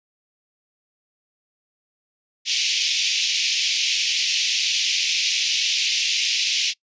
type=band-pass noise; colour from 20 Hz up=pink; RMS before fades=-22 dBFS; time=2.45-6.74 s; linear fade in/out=50 ms; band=2400 to 6300 Hz; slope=48 dB/octave; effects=noise-tail reverb RT60 0.1 s tail -24 dB re dry + resampled to 16000 Hz